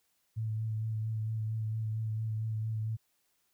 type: tone with vibrato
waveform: sine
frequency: 110 Hz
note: A2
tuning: in tune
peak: -31 dBFS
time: 0.36-2.97 s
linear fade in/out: 20 ms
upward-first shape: sine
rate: 4.4 Hz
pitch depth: 21 cents each way
effects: white hiss -75 dBFS RMS until 3.53 s